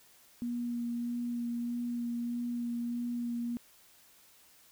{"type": "tone with vibrato", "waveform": "sine", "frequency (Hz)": 238.6, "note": "A#3", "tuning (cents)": 41, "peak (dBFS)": -32, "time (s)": [0.42, 3.57], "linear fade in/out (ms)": 0, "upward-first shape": "sine", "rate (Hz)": 1.6, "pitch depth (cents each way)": 13, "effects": ["white hiss -61 dBFS RMS until 4.71 s"]}